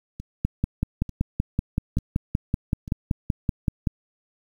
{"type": "two click trains", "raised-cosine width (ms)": 5, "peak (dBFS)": [-9, -22], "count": [19, 4], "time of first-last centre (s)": [[0.45, 3.872], [0.2, 2.879]], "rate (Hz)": [5.26, 1.12], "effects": ["8-bit"]}